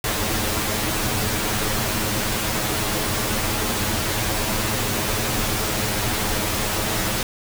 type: noise with comb filter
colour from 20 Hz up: pink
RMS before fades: -23 dBFS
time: 0.04-7.23 s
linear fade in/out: 2 ms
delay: 9.4 ms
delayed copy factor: +0.8
effects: none